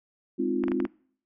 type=chord; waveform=sine; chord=F minor seventh; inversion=first; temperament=equal; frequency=207.7 / 261.6 / 311.1 / 349.2 Hz; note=Ab3 / C4 / Eb4 / F4; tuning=0 / 0 / 0 / 0 cents; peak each=-33 / -28 / -33 / -28 dBFS; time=0.38-0.87 s; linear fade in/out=20 ms
type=clicks; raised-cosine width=0.5 ms; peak=-20 dBFS; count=5; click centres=0.638 / 0.682 / 0.718 / 0.802 / 0.852 s
effects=noise-tail reverb RT60 0.6 s tail -25 dB re dry